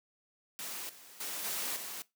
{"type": "noise with level steps", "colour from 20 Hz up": "white", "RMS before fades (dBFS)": [-41, -54, -39, -36, -42], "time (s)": [0.59, 2.02], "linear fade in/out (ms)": 0, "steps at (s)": [0.89, 1.2, 1.44, 1.76], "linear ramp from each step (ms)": 5, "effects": ["noise-tail reverb RT60 0.2 s tail -20 dB re dry", "high-pass 200 Hz 12 dB/octave"]}